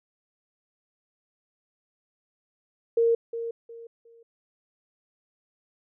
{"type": "tone with echo", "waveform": "sine", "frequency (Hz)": 462.6, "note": "A#4", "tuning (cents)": -13, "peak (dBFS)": -18, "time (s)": [2.97, 3.15], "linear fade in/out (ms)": 5, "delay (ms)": 360, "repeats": 3, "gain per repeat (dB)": -11, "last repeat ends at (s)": 4.23, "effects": []}